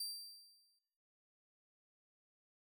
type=tone with exponential decay; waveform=sawtooth; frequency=4699 Hz; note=D8; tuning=in tune; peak=-36 dBFS; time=0-0.79 s; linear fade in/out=5 ms; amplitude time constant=170 ms; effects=noise-tail reverb RT60 1.0 s tail -18 dB re dry